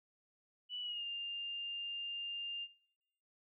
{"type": "tone with pitch glide", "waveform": "sine", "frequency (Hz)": [2960, 2802], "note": ["F#7", "F7"], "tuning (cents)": [0, 5], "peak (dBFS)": -39, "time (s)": [0.69, 2.68], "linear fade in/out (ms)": 50, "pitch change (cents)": -95, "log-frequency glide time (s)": [0.81, 1.05], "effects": ["noise-tail reverb RT60 0.8 s tail -19 dB re dry"]}